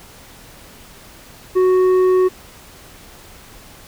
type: tone with tanh clipping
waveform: sine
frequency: 370 Hz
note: F#4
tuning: in tune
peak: -12 dBFS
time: 1.55-2.29 s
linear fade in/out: 20 ms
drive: 7 dB
effects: pink hiss -42 dBFS RMS until 3.87 s